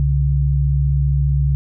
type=tone pair together; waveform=sine; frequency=65.8 / 140.8 Hz; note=C2 / C#3; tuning=+10 / +27 cents; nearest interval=octave + minor second; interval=1317 cents; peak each=-16 dBFS; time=0-1.55 s; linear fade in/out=0 ms; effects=none